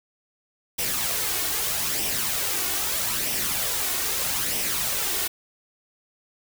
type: noise with flanger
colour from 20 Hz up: white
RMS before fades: -26 dBFS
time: 0.78-5.28 s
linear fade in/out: 10 ms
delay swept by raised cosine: 0.35 to 2.75 ms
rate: 0.79 Hz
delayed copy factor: +0.5
effects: none

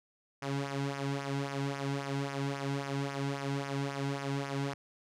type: tone with flanger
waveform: sawtooth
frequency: 139 Hz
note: C#3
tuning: 5 cents sharp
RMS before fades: -35 dBFS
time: 0.42-4.74 s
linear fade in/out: 5 ms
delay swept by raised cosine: 0.24 to 1.74 ms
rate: 3.7 Hz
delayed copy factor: -0.7
effects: low-pass 7000 Hz 12 dB/octave

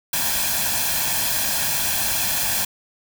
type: noise with comb filter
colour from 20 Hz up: white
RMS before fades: -22 dBFS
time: 0.13-2.65 s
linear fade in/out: 5 ms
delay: 1.2 ms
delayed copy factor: +0.65
effects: none

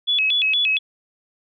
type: tone with vibrato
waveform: sine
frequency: 2960 Hz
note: F#7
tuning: in tune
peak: -16 dBFS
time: 0.07-0.79 s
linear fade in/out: 20 ms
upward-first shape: square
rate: 4.3 Hz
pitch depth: 250 cents each way
effects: none

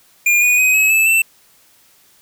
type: tone with pitch steps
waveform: square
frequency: 2414 / 2463 / 2514 / 2565 / 2617 / 2671 Hz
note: D7 / D#7 / D#7 / E7 / E7 / E7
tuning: +47 / -18 / +17 / -48 / -13 / +22 cents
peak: -11 dBFS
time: 0.26-1.22 s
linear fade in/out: 5 ms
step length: 160 ms
effects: white hiss -52 dBFS RMS until 2.21 s

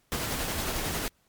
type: noise with tremolo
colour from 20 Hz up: pink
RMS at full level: -30 dBFS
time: 0.12-1.08 s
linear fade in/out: 0 ms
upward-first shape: sine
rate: 11 Hz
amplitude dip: 25%
effects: pink hiss -68 dBFS RMS until 1.28 s + MP3 96 kbps

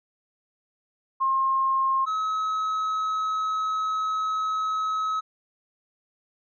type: tone pair in turn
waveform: sine / triangle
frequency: 1067 / 1282.9 Hz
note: C6 / E6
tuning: +34 / -47 cents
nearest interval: minor third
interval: 319 cents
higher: second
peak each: -20 / -22 dBFS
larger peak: first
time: 1.2-2.06 / 2.06-5.21 s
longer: second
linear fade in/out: 20 ms
effects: resampled to 16000 Hz

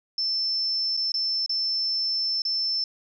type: tone with dropouts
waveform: sine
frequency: 5310 Hz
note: E8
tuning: 12 cents sharp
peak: -23 dBFS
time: 0.18-2.84 s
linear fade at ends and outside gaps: 2 ms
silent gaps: 0.968-0.973 / 1.119-1.141 / 1.462-1.494 / 2.42-2.451 s
effects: none

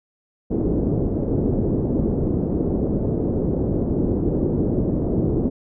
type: low-pass noise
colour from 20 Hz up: white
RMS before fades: -21 dBFS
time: 0.5-5.5 s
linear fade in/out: 20 ms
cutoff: 400 Hz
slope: 24 dB/octave
effects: none

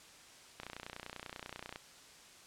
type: click train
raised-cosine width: 0.3 ms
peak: -27 dBFS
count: 36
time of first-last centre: 0.6-1.759 s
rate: 30.2 Hz
effects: white hiss -57 dBFS RMS until 2.46 s + low-pass 8000 Hz 12 dB/octave

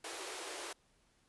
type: high-pass noise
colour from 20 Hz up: pink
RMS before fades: -44 dBFS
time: 0.04-0.73 s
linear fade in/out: 5 ms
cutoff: 320 Hz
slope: 96 dB/octave
effects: pink hiss -72 dBFS RMS until 1.28 s + resampled to 24000 Hz

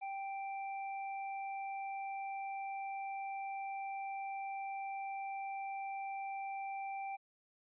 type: tone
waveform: square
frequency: 784 Hz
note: G5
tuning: in tune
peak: -40 dBFS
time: 0.01-7.17 s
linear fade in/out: 20 ms
effects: resampled to 8000 Hz

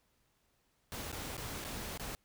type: noise with dropouts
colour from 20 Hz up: pink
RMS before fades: -42 dBFS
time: 0.92-2.15 s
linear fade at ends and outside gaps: 0 ms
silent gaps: 1.117-1.127 / 1.368-1.378 / 1.642-1.649 / 1.975-1.997 s
effects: pink hiss -75 dBFS RMS until 2.24 s

